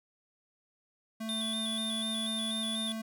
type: tone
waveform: square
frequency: 221.9 Hz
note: A3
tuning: 15 cents sharp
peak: -36 dBFS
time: 1.2-3.02 s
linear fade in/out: 10 ms
type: tone with vibrato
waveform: square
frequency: 3520 Hz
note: A7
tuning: in tune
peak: -34 dBFS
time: 1.29-2.92 s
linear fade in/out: 0 ms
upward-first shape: square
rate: 4.1 Hz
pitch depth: 41 cents each way
effects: none